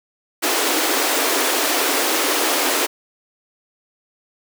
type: high-pass noise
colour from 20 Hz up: pink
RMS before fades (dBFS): -19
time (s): 0.42-2.87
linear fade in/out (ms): 20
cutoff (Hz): 270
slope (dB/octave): 96
effects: none